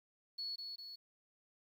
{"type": "tone with echo", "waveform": "sine", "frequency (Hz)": 4390, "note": "C#8", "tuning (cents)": -18, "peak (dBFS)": -39, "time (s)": [0.38, 0.56], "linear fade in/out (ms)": 10, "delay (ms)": 200, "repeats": 2, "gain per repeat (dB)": -4, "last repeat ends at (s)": 0.96, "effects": ["11-bit"]}